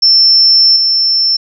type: tone with level steps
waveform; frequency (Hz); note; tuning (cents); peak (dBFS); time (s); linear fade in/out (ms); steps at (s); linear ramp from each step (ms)
sine; 5360; E8; +28; -4 / -8; 0.02-1.37; 10; 0.76; 5
effects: none